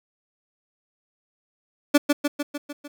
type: tone with echo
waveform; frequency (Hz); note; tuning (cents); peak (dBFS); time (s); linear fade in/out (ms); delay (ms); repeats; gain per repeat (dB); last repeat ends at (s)
30% pulse; 290; D4; -22; -9; 1.94-1.98; 10; 150; 6; -4; 2.88
effects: none